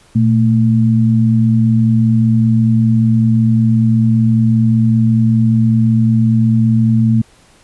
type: tone pair together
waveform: sine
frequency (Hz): 117.6 / 222.8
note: A#2 / A3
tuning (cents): +16 / +22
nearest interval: major seventh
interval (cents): 1106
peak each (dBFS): -11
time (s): 0.15-7.22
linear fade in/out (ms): 10
effects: pink hiss -48 dBFS RMS until 7.63 s + resampled to 24000 Hz